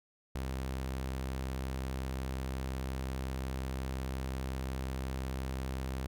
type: tone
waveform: sawtooth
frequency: 65.6 Hz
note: C2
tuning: 5 cents sharp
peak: -31 dBFS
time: 0.35-6.07 s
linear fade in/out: 5 ms
effects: none